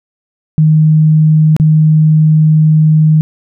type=tone with dropouts; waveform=sine; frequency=155.56 Hz; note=D#3; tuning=in tune; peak=-4 dBFS; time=0.58-3.21 s; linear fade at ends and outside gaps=0 ms; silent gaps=1.565-1.599 s; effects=none